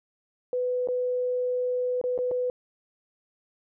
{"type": "tone with dropouts", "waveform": "sine", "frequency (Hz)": 498.4, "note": "B4", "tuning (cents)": 16, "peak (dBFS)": -24, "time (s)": [0.53, 2.5], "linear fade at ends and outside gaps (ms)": 1, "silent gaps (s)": [[0.874, 0.886], [2.014, 2.039], [2.178, 2.188], [2.312, 2.315]], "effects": []}